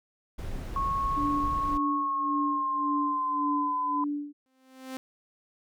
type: noise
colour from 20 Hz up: brown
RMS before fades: -35 dBFS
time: 0.38-1.78 s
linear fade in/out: 10 ms
type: tone with pitch glide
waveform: sine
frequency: 1097 to 1011.8 Hz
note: C#6 to B5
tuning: -18 to +42 cents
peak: -26 dBFS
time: 0.76-4.04 s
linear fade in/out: 2 ms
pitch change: -140 cents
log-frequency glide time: 1.96-3.74 s
type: tone with tremolo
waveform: sine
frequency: 291.3 Hz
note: D4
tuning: 14 cents flat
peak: -27 dBFS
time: 1.16-4.33 s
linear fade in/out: 20 ms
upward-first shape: sine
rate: 1.8 Hz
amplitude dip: 90%
type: tone with exponential growth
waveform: sawtooth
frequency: 261.2 Hz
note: C4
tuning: 3 cents flat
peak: -29 dBFS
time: 4.46-4.97 s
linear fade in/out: 0 ms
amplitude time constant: 110 ms
effects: none